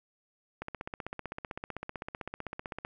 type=click train; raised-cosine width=0.5 ms; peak=-22 dBFS; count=36; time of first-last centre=0.62-2.849 s; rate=15.7 Hz; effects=none